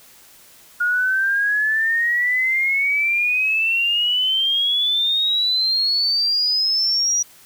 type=exponential sweep; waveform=sine; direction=up; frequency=1428 to 5820 Hz; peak=-16 dBFS; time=0.8-7.23 s; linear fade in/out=10 ms; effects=white hiss -48 dBFS RMS until 7.45 s